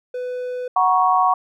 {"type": "tone", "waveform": "triangle", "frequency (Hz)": 498.7, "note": "B4", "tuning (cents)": 17, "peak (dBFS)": -22, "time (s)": [0.14, 0.68], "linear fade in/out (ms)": 5}
{"type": "chord", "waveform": "sine", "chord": "F# major", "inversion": "none", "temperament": "equal with one note detuned", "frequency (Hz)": [740, 951.4, 1108.7], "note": ["F#5", "A#5", "C#6"], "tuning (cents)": [0, 35, 0], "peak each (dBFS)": [-17, -20, -17], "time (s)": [0.76, 1.34], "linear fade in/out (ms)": 5}
{"effects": []}